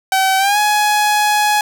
sawtooth tone with pitch glide, 765 to 839.1 Hz, G5 to G#5, -42 to +18 cents, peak -8 dBFS, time 0.12-1.61 s, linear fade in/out 2 ms, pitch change +160 cents, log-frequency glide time 0.38-0.58 s, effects none

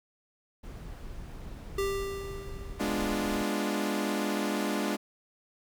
brown noise, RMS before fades -41 dBFS, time 0.63-3.43 s, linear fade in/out 10 ms
square tone with exponential decay, 394.2 Hz, G4, 10 cents sharp, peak -27 dBFS, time 1.78-3.39 s, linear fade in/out 5 ms, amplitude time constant 350 ms
sawtooth chord, G# diminished seventh, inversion none, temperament equal, 207.7 / 246.9 / 293.7 / 349.2 Hz, G#3 / B3 / D4 / F4, 0 / 0 / 0 / 0 cents, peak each -28 / -33 / -29 / -32 dBFS, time 2.79-4.97 s, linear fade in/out 20 ms
effects none

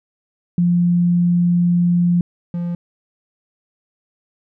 sine / triangle tone pair in turn, 174.61 / 173.2 Hz, F3 / F3, 0 / -14 cents, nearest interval unison, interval 14 cents, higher first, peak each -12 / -18 dBFS, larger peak first, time 0.58-2.21 / 2.54-2.75 s, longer first, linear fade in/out 2 ms, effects none

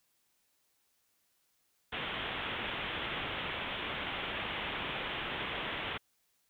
white low-pass noise, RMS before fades -38 dBFS, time 1.92-5.98 s, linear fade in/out 10 ms, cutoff 3500 Hz, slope 96 dB/octave, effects white hiss -75 dBFS RMS until 6.49 s

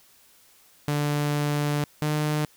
sawtooth tone pair in turn, 146.83 / 151.05 Hz, D3 / D3, 0 / +49 cents, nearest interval unison, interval 49 cents, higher second, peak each -19 / -19 dBFS, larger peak neither, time 0.88-1.84 / 2.02-2.45 s, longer first, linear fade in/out 0 ms, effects white hiss -57 dBFS RMS until 2.56 s

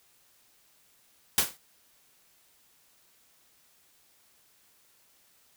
white noise with exponential decay, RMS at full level -19 dBFS, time 1.38-1.57 s, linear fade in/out 1 ms, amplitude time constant 40 ms, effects white hiss -64 dBFS RMS until 5.56 s

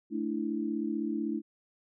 sine chord, A suspended fourth, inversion none, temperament equal, 220 / 293.7 / 329.6 Hz, A3 / D4 / E4, 0 / 0 / 0 cents, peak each -34 dBFS, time 0.1-1.42 s, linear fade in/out 50 ms, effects none

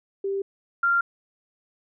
sine tone pair in turn, 393.1 / 1388 Hz, G4 / F6, +5 / -11 cents, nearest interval octave + minor seventh, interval 2184 cents, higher second, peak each -24 / -18 dBFS, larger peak second, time 0.24-0.42 / 0.83-1.01 s, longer neither, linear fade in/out 5 ms, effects none

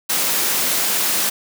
white high-pass noise, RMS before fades -19 dBFS, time 0.09-1.3 s, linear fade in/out 10 ms, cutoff 150 Hz, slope 24 dB/octave, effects none

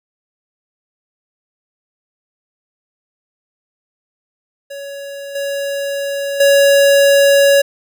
square tone with level steps, 560 Hz, C#5, 18 cents sharp, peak -27 / -19 / -8 dBFS, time 4.7-7.62 s, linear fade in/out 10 ms, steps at 5.35 / 6.4 s, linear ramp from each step 5 ms, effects none

